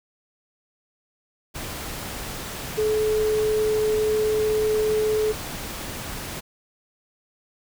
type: tone in noise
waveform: sine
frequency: 430 Hz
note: A4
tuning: 40 cents flat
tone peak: -19 dBFS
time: 2.77-5.33 s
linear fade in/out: 20 ms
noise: pink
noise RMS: -33 dBFS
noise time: 1.54-6.41 s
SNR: +11 dB
effects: none